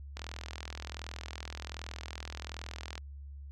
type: click train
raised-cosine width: 0.2 ms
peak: -23 dBFS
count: 117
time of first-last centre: 0.17-2.979 s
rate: 41.3 Hz
effects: added 70 Hz sine -43 dBFS peak until 3.51 s